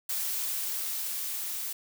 blue noise with level ramp, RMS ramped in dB -31 to -35 dBFS, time 0.09-1.73 s, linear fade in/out 5 ms, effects none

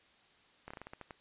slowing click train, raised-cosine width 0.5 ms, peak -30 dBFS, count 9, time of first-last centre 0.68-1.108 s, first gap 25 ms, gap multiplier 1.21, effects white hiss -65 dBFS RMS until 1.2 s + resampled to 8000 Hz

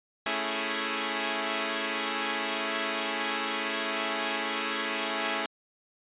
5% pulse chord, A major seventh, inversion none, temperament equal, 220 / 277.2 / 329.6 / 415.3 Hz, A3 / C#4 / E4 / G#4, 0 / 0 / 0 / 0 cents, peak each -23 dBFS, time 0.26-5.46 s, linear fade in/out 2 ms, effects resampled to 8000 Hz

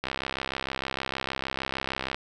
click train, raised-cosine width 0.3 ms, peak -13 dBFS, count 141, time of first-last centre 0.04-2.145 s, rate 66.5 Hz, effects none

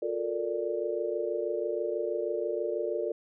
sine chord, Bb major seventh, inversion second, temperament equal with one note detuned, 356.4 / 440 / 466.2 / 587.3 Hz, F4 / A4 / Bb4 / D5, +35 / 0 / 0 / 0 cents, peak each -34 dBFS, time 0.02-3.12 s, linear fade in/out 5 ms, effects none

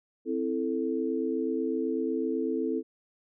sine chord, A minor, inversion first, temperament equal, 261.6 / 329.6 / 440 Hz, C4 / E4 / A4, 0 / 0 / 0 cents, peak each -31 dBFS, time 0.25-2.83 s, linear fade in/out 50 ms, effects none

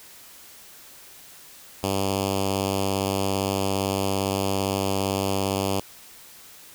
5% pulse tone with notch filter, 97.6 Hz, G2, 7 cents flat, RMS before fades -25 dBFS, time 1.83-5.8 s, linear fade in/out 5 ms, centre 1500 Hz, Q 0.9, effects white hiss -47 dBFS RMS until 6.74 s

